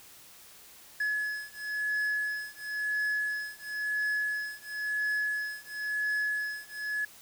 triangle beating tone pair, 1700 / 1700.97 Hz, G#6 / G#6, +40 / +41 cents, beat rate 0.97 Hz, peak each -31 dBFS, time 1-7.05 s, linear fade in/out 5 ms, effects white hiss -53 dBFS RMS until 7.21 s

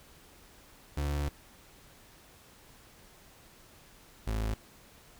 35% pulse tone pair in turn, 72.2 / 54.09 Hz, D2 / A1, -29 / -29 cents, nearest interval perfect fourth, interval 500 cents, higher first, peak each -28 dBFS, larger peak neither, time 0.97-1.29 / 4.27-4.54 s, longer first, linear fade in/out 5 ms, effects pink hiss -57 dBFS RMS until 5.19 s

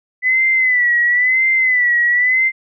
sine tone with vibrato, 1996 Hz, B6, 18 cents sharp, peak -11 dBFS, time 0.22-2.52 s, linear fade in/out 50 ms, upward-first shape sine, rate 0.98 Hz, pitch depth 76 cents each way, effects none

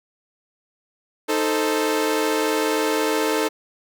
sawtooth chord, A diminished, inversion second, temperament equal, 311.1 / 440 / 523.3 Hz, Eb4 / A4 / C5, 0 / 0 / 0 cents, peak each -20 / -18 / -23 dBFS, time 1.28-3.49 s, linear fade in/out 20 ms, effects none

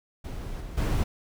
brown noise with level steps, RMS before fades -35 / -38 / -25 dBFS, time 0.24-1.04 s, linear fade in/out 10 ms, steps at 0.6 / 0.77 s, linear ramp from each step 10 ms, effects none

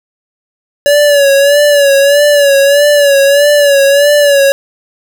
square tone with vibrato, 569 Hz, C#5, 45 cents sharp, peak -5 dBFS, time 0.86-4.52 s, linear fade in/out 0 ms, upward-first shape sine, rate 1.6 Hz, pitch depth 55 cents each way, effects none

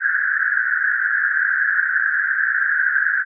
white band-pass noise, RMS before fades -19 dBFS, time 0-3.25 s, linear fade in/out 50 ms, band 1500 to 1700 Hz, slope 96 dB/octave, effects none

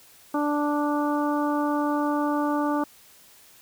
harmonic tone, 293.7 Hz, D4, in tune, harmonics 1 / 2 / 3 / 4 / 5, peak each -24 / -30 / -29 / -31 / -38 dBFS, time 0.34-2.84 s, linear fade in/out 5 ms, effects white hiss -53 dBFS RMS until 3.61 s

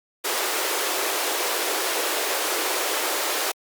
pink high-pass noise, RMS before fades -25 dBFS, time 0.24-3.52 s, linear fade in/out 10 ms, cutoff 340 Hz, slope 48 dB/octave, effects Opus 48 kbps

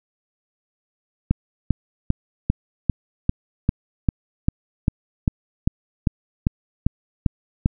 click train, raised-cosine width 5 ms, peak -4 dBFS, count 17, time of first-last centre 1.31-7.659 s, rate 2.52 Hz, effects none

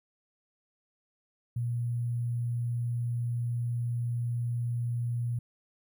sine tone with sample-and-hold, 119.4 Hz, A#2, 42 cents sharp, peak -28 dBFS, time 1.56-5.39 s, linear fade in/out 5 ms, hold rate 11025 Hz, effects none

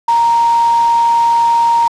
sine tone in noise, 932.3 Hz, A#5, in tune, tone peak -8 dBFS, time 0.08-1.88 s, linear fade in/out 5 ms, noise white, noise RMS -26 dBFS, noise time 0.08-1.88 s, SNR +15 dB, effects low-pass 5000 Hz 12 dB/octave

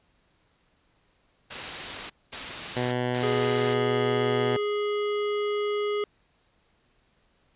white noise bursts, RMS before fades -33 dBFS, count 3, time 1.5-3.74 s, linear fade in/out 10 ms, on 600 ms, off 220 ms
10% pulse tone with pitch glide, 123.9 to 123.04 Hz, B2 to B2, +6 to -6 cents, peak -17 dBFS, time 2.76-4.57 s, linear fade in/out 10 ms, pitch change -12 cents, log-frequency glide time 3.21-3.27 s
harmonic tone, 415.3 Hz, G#4, in tune, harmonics 1 / 3 / 5 / 7 / 8, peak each -25 / -35 / -39 / -42 / -43 dBFS, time 3.23-6.04 s, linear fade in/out 2 ms
effects pink hiss -67 dBFS RMS until 7.55 s + resampled to 8000 Hz

